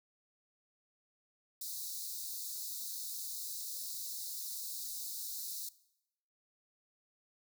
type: high-pass noise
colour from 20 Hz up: white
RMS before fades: -42 dBFS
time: 1.61-5.69 s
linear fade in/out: 5 ms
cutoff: 3800 Hz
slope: 96 dB/octave
effects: noise-tail reverb RT60 0.8 s tail -19 dB re dry